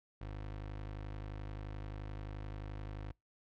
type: tone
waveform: 25% pulse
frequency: 51.5 Hz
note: G#1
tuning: 14 cents flat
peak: -38 dBFS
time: 0.21-3.12 s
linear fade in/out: 5 ms
effects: noise-tail reverb RT60 0.2 s tail -26 dB re dry + low-pass 3000 Hz 12 dB/octave